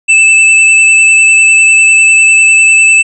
square tone with vibrato, 2638 Hz, E7, 1 cent sharp, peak -3 dBFS, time 0.08-3.03 s, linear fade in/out 20 ms, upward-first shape square, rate 10 Hz, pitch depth 13 cents each way, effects resampled to 24000 Hz

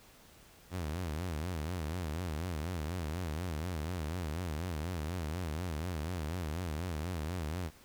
sawtooth tone with vibrato, 82.9 Hz, E2, 10 cents sharp, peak -31 dBFS, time 0.7-7.71 s, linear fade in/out 50 ms, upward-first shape sine, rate 4.1 Hz, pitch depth 190 cents each way, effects pink hiss -59 dBFS RMS until 7.84 s

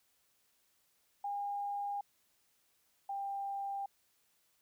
sine tone pair in turn, 810 / 793.8 Hz, G#5 / G5, -43 / +22 cents, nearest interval unison, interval 35 cents, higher first, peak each -35 / -36 dBFS, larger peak first, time 1.24-2.01 / 3.09-3.86 s, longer neither, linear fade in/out 5 ms, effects white hiss -74 dBFS RMS until 4.61 s

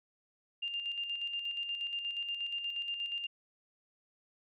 sine tone with tremolo, 2800 Hz, F7, 4 cents sharp, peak -33 dBFS, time 0.62-3.27 s, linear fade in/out 10 ms, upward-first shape square, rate 8.4 Hz, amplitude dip 45%, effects none

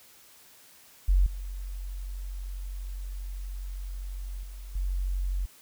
sine tone with level steps, 46.16 Hz, F#1, 3 cents flat, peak -18 / -33 / -38 / -26 dBFS, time 1.08-5.46 s, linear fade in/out 10 ms, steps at 1.26 / 4.43 / 4.75 s, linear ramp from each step 5 ms, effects white hiss -55 dBFS RMS until 5.61 s

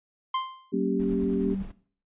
45% pulse tone with exponential decay, 1046.5 Hz, C6, in tune, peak -23 dBFS, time 0.34-0.72 s, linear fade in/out 5 ms, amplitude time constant 81 ms
sine chord, G diminished, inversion first, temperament equal, 233.1 / 277.2 / 392 Hz, Bb3 / Db4 / G4, 0 / 0 / 0 cents, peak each -29 dBFS, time 0.72-1.55 s, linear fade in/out 20 ms
sine tone with pitch glide, 189.7 to 193.91 Hz, F#3 to G3, +43 to -19 cents, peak -29 dBFS, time 0.73-1.63 s, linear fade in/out 10 ms, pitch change +38 cents, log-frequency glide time 1.39-1.48 s
brown noise with tremolo, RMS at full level -40 dBFS, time 0.99-1.72 s, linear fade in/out 10 ms, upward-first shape square, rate 9.8 Hz, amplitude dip 30%
effects noise-tail reverb RT60 0.5 s tail -17 dB re dry + resampled to 8000 Hz

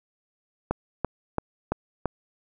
click train, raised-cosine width 1 ms, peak -10 dBFS, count 5, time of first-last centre 0.71-2.057 s, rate 2.97 Hz, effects none

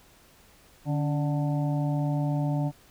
harmonic tone with a mistuned harmonic, 147.7 Hz, D3, 10 cents sharp, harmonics 1 / 2 / 4 / 5 / 6, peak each -25 / -31 / -37 / -39 / -41 dBFS, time 0.85-2.72 s, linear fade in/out 50 ms, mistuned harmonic 2, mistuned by -70 cents, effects pink hiss -57 dBFS RMS until 2.9 s

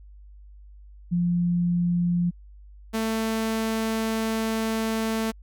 sine / sawtooth tone pair in turn, 174.5 / 222.5 Hz, F3 / A3, -1 / +20 cents, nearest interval major third, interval 421 cents, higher second, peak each -20 dBFS, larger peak neither, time 1.11-2.31 / 2.93-5.32 s, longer second, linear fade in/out 20 ms, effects added 50 Hz sine -44 dBFS peak until 5.42 s

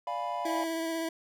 triangle chord, D diminished seventh, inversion none, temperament equal, 587.3 / 698.5 / 830.6 / 987.8 Hz, D5 / F5 / Ab5 / Cb6, 0 / 0 / 0 / 0 cents, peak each -38 / -33 / -38 / -33 dBFS, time 0.07-0.64 s, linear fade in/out 2 ms
25% pulse tone with vibrato, 327.6 Hz, E4, 11 cents flat, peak -27 dBFS, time 0.45-1.09 s, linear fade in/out 5 ms, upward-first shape sine, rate 16 Hz, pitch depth 16 cents each way
effects none

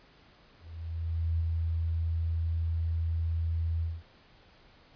sine tone with ADSR envelope, 82.41 Hz, E2, in tune, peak -25 dBFS, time 0.59-4.03 s, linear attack 810 ms, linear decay 17 ms, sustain -2 dB, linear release 210 ms, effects pink hiss -59 dBFS RMS until 4.95 s + resampled to 11025 Hz

